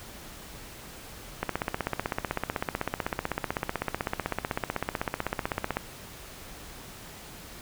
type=click train; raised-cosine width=0.5 ms; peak=-12 dBFS; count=70; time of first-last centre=1.43-5.77 s; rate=15.9 Hz; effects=pink hiss -45 dBFS RMS until 7.61 s